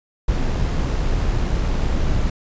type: noise with amplitude modulation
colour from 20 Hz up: brown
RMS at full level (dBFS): -18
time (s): 0.28-2.3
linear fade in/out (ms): 5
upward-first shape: sine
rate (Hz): 76.1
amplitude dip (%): 25
effects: resampled to 16000 Hz